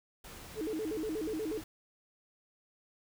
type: noise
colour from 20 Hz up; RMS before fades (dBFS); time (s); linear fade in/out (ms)
pink; -49; 0.24-1.64; 5
type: tone with vibrato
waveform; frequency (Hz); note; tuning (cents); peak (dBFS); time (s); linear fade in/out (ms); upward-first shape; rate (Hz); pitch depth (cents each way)
sine; 370; F#4; 0; -33; 0.55-1.62; 50; square; 8.3; 280
effects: none